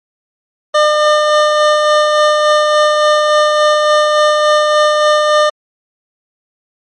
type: tone with tremolo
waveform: 25% pulse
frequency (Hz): 603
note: D5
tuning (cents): +46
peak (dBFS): -3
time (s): 0.74-5.5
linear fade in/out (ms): 10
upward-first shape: sine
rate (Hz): 3.5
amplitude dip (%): 30
effects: low-pass 5000 Hz 12 dB/octave + MP3 48 kbps